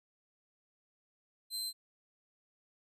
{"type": "tone", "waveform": "sawtooth", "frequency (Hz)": 4103, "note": "C8", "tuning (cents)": -35, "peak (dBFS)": -33, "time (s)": [1.5, 1.73], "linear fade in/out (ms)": 50, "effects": ["resampled to 32000 Hz"]}